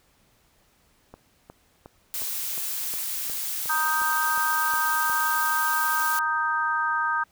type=click train; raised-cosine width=1 ms; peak=-28 dBFS; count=12; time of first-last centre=1.14-5.097 s; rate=2.78 Hz
type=noise; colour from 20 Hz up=blue; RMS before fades=-30 dBFS; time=2.14-6.19 s; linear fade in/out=0 ms
type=chord; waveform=sine; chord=Eb major; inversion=second; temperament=equal; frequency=932.3 / 1244.5 / 1568 Hz; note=Bb5 / Eb6 / G6; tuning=0 / 0 / 0 cents; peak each=-28 / -26 / -26 dBFS; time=3.69-7.24 s; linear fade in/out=10 ms
effects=pink hiss -63 dBFS RMS until 7.31 s